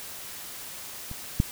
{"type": "clicks", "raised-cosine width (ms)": 5, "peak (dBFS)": [-25, -8], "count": 2, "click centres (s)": [1.114, 1.401], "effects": ["white hiss -40 dBFS RMS until 1.51 s"]}